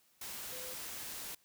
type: tone in noise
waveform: sine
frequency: 508 Hz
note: B4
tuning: 49 cents sharp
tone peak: -49 dBFS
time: 0.52-0.74 s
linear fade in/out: 5 ms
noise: white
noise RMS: -44 dBFS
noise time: 0.21-1.35 s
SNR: -8 dB
effects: white hiss -70 dBFS RMS until 1.44 s